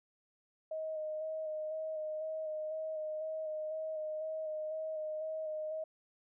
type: tone with vibrato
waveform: sine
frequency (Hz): 625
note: D#5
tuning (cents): +8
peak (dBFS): -36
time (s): 0.71-5.84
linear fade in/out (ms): 5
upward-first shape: square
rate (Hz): 2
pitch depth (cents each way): 18
effects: none